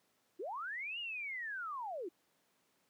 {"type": "linear two-way sweep", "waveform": "sine", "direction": "up then down", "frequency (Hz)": [311.1, 2900, 311.1], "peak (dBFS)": -39, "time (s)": [0.39, 2.09], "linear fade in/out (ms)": 10, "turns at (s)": 0.99, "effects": ["pink hiss -75 dBFS RMS until 2.89 s", "high-pass 200 Hz 12 dB/octave"]}